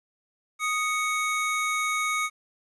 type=tone pair together; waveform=square; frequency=1244.5 / 2221 Hz; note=D#6 / C#7; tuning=0 / +3 cents; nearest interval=minor seventh; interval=1003 cents; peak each=-28 dBFS; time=0.59-2.3 s; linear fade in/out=50 ms; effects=resampled to 24000 Hz + 10-bit